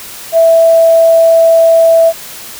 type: tone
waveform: sine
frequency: 659.3 Hz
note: E5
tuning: in tune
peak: -3 dBFS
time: 0.32-2.13 s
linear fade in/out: 50 ms
effects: white hiss -28 dBFS RMS until 2.59 s